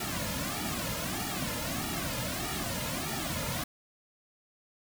pink noise with flanger, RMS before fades -34 dBFS, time 0-3.64 s, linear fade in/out 5 ms, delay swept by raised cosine 1.9 to 2.65 ms, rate 1.6 Hz, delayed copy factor -0.95, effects none

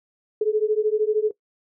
sine beating tone pair, 422.2 / 435.2 Hz, G#4 / A4, +29 / -19 cents, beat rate 13 Hz, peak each -21 dBFS, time 0.41-1.31 s, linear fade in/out 5 ms, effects noise-tail reverb RT60 0.1 s tail -19 dB re dry

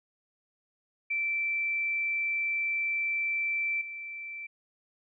sine tone with level steps, 2335 Hz, D7, 11 cents flat, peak -27 / -37 dBFS, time 1.1-4.47 s, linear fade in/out 10 ms, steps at 3.81 s, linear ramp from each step 5 ms, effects none

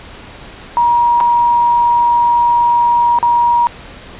sine tone with dropouts, 952 Hz, A#5, 36 cents sharp, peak -8 dBFS, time 0.77-3.67 s, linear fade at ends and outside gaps 0 ms, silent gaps 1.203-1.209 / 3.187-3.228 s, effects pink hiss -34 dBFS RMS until 4.19 s + resampled to 8000 Hz

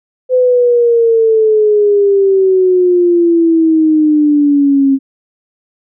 sine exponential sweep, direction down, 511 to 269 Hz, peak -6 dBFS, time 0.29-4.99 s, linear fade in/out 50 ms, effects none

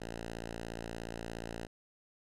5% pulse tone, 57 Hz, A#1, 38 cents flat, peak -29 dBFS, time 0-1.67 s, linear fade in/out 10 ms, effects low-pass 10000 Hz 12 dB/octave

